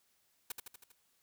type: noise with echo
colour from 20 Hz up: white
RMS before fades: -39 dBFS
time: 0.5-0.52 s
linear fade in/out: 5 ms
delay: 80 ms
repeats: 5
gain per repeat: -4 dB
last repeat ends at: 0.92 s
effects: white hiss -74 dBFS RMS until 1.22 s